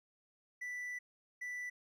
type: tone bursts at uneven times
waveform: triangle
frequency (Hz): 1975.5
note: B6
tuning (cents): 0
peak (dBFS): -38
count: 2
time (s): 0.61-0.99 / 1.41-1.7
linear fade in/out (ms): 10
effects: none